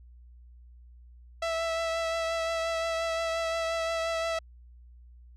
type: tone with vibrato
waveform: sawtooth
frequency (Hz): 659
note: E5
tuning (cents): -1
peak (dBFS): -24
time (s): 1.42-4.39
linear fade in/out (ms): 5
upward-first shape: triangle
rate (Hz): 5.7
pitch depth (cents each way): 19
effects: added 60 Hz sine -49 dBFS peak until 5.36 s + low-pass 6000 Hz 12 dB/octave